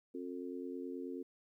harmonic tone, 89.4 Hz, F2, 41 cents sharp, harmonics 3 / 4 / 5, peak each -43 / -45 / -47 dBFS, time 0.14-1.23 s, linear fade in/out 10 ms, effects 13-bit

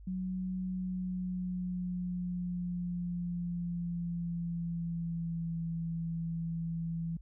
sine tone with pitch glide, 185 to 165.77 Hz, F#3 to E3, 0 to +10 cents, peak -33 dBFS, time 0.07-7.17 s, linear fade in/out 5 ms, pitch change -190 cents, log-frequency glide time 0.64-5.6 s, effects added 50 Hz sine -48 dBFS peak until 7.21 s

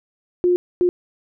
sine tone bursts at uneven times, 356.5 Hz, F4, 36 cents sharp, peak -13 dBFS, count 2, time 0.44-0.56 / 0.81-0.89 s, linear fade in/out 0 ms, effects none

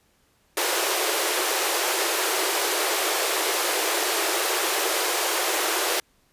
pink high-pass noise, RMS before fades -24 dBFS, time 0.57-6 s, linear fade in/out 2 ms, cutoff 330 Hz, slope 96 dB/octave, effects pink hiss -64 dBFS RMS until 6.32 s + resampled to 32000 Hz

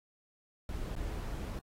brown noise with dropouts, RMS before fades -38 dBFS, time 0.69-1.59 s, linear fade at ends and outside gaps 1 ms, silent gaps 0.954-0.963 s, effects AAC 48 kbps

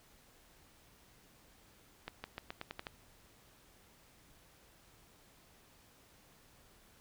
accelerating click train, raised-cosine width 0.3 ms, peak -25 dBFS, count 8, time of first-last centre 2.08-2.868 s, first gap 160 ms, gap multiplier 0.88, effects pink hiss -64 dBFS RMS until 7 s

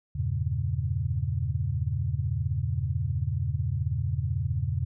sine chord, E diminished seventh, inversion none, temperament equal, 82.41 / 98 / 116.54 / 138.59 Hz, E2 / G2 / Bb2 / Db3, 0 / 0 / 0 / 0 cents, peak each -31 dBFS, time 0.15-4.85 s, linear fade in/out 10 ms, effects none

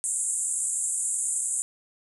pink band-pass noise, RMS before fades -28 dBFS, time 0.04-1.62 s, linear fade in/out 0 ms, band 7200 to 10000 Hz, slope 96 dB/octave, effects none

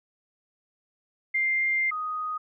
sine tone pair in turn, 2101 / 1246.1 Hz, C7 / D#6, +7 / +2 cents, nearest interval major sixth, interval 905 cents, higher first, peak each -22 / -28 dBFS, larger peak first, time 1.34-1.91 / 1.91-2.38 s, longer first, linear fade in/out 10 ms, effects none

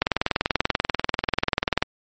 click train, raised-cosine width 0.3 ms, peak -3 dBFS, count 38, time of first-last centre 0.02-1.825 s, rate 20.5 Hz, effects MP3 32 kbps

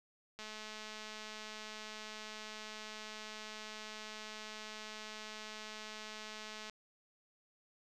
click train, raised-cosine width 0.2 ms, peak -30 dBFS, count 1357, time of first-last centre 0.39-6.697 s, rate 215 Hz, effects none

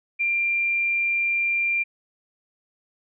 sine tone, 2380 Hz, D7, 22 cents sharp, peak -20 dBFS, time 0.19-1.84 s, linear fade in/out 20 ms, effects none

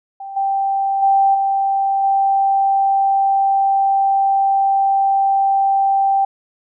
sine tone with level steps, 784 Hz, G5, in tune, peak -27 / -15 / -10 / -14 / -12 dBFS, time 0.2-6.25 s, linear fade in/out 5 ms, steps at 0.36 / 1.02 / 1.34 / 2.03 s, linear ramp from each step 10 ms, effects none

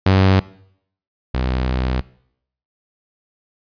sawtooth tone pair in turn, 95.3 / 63.48 Hz, G2 / B1, -48 / +48 cents, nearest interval perfect fifth, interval 704 cents, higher first, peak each -7 / -14 dBFS, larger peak first, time 0.06-0.4 / 1.34-2.01 s, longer second, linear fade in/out 5 ms, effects noise-tail reverb RT60 0.7 s tail -21 dB re dry + resampled to 11025 Hz

